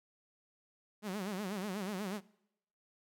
sawtooth tone with vibrato, 197.4 Hz, G3, 12 cents sharp, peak -33 dBFS, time 1.02-2.21 s, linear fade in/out 50 ms, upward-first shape sine, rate 8.2 Hz, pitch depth 150 cents each way, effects noise-tail reverb RT60 0.8 s tail -22 dB re dry

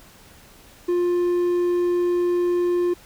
triangle tone, 352.3 Hz, F4, 15 cents sharp, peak -16 dBFS, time 0.88-2.94 s, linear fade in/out 10 ms, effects pink hiss -49 dBFS RMS until 3.05 s

